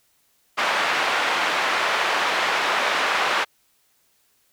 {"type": "band-pass noise", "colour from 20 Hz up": "pink", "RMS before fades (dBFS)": -22, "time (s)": [0.57, 3.45], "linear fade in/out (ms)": 20, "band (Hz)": [820, 2700], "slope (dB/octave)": 12, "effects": ["white hiss -64 dBFS RMS until 4.52 s"]}